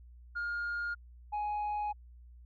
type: tone pair in turn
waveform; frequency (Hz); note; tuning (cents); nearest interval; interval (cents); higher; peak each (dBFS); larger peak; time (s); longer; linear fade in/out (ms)
sine; 1417 / 835.3; F6 / G#5; +25 / +10; major sixth; 915; first; -31 / -29; second; 0.35-0.95 / 1.32-1.93; second; 20
effects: tanh soft clip ceiling -31 dBFS + added 60 Hz sine -51 dBFS peak until 2.45 s